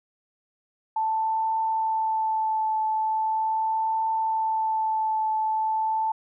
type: tone with vibrato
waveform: sine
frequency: 880 Hz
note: A5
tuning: in tune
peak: -22 dBFS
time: 0.96-6.12 s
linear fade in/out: 5 ms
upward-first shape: triangle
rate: 0.4 Hz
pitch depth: 17 cents each way
effects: none